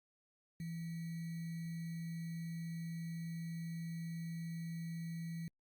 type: tone with sample-and-hold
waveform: sine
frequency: 166.1 Hz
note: E3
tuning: 13 cents sharp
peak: -40 dBFS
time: 0.6-5.48 s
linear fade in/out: 2 ms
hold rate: 2100 Hz
effects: Opus 48 kbps